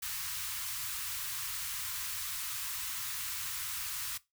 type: band-stop noise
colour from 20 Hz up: white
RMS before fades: -38 dBFS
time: 0.02-4.18 s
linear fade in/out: 10 ms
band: 130 to 970 Hz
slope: 48 dB/octave
effects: noise-tail reverb RT60 0.2 s tail -19 dB re dry